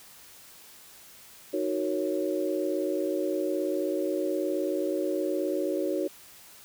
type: chord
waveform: sine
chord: D# minor seventh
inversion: none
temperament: equal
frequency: 311.1 / 370 / 466.2 / 554.4 Hz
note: D#4 / F#4 / A#4 / C#5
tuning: 0 / 0 / 0 / 0 cents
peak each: -31 / -30 / -36 / -31 dBFS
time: 1.53-6.08 s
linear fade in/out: 10 ms
effects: white hiss -51 dBFS RMS until 6.64 s